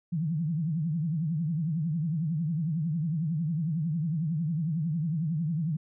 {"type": "tone with vibrato", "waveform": "sine", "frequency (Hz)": 160.2, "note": "E3", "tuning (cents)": -49, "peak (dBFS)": -26, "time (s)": [0.12, 5.77], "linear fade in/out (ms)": 10, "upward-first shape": "triangle", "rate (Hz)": 11, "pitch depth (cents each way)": 200, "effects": []}